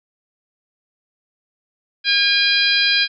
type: harmonic tone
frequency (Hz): 810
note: G#5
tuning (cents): -43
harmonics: 2 / 3 / 4 / 5 / 6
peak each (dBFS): -20 / -20 / -20 / -20 / -20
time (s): 2.04-3.08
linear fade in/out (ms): 50
effects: none